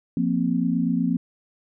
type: chord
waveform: sine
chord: F suspended fourth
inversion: none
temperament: equal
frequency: 174.61 / 233.1 / 261.6 Hz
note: F3 / Bb3 / C4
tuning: 0 / 0 / 0 cents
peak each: -24 dBFS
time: 0.17-1.17 s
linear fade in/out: 2 ms
effects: none